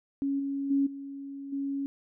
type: tone with level steps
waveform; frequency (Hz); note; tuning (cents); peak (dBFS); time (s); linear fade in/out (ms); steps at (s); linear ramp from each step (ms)
sine; 277.2; C#4; 0; -26 / -29 / -22 / -37 / -29; 0.22-1.86; 0; 0.39 / 0.7 / 0.86 / 1.52; 10
effects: none